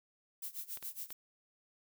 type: noise with tremolo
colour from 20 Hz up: violet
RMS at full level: -41 dBFS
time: 0.42-1.13 s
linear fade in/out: 5 ms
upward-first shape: sine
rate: 7.2 Hz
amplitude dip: 90%
type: clicks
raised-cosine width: 0.2 ms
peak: -31 dBFS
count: 3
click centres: 0.773 / 0.827 / 1.105 s
effects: none